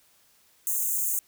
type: high-pass noise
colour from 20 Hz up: white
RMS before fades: -27 dBFS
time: 0.67-1.19 s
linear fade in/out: 0 ms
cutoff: 6400 Hz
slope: 96 dB/octave
effects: white hiss -62 dBFS RMS until 1.27 s